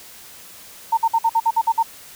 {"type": "tone bursts", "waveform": "sine", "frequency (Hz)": 910, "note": "A#5", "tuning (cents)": -42, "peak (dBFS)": -13, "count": 9, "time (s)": [0.92, 1.83], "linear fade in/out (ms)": 10, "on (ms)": 54, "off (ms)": 53, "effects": ["white hiss -42 dBFS RMS until 2.15 s"]}